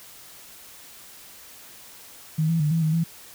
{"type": "tone with pitch steps", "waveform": "sine", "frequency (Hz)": [157.2, 165.3, 150.1, 164.2, 156.8, 165.8], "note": ["D#3", "E3", "D3", "E3", "D#3", "E3"], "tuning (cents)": [18, 5, 38, -6, 14, 10], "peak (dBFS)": -19, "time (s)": [2.38, 3.04], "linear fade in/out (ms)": 10, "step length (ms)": 110, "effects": ["white hiss -46 dBFS RMS until 3.34 s"]}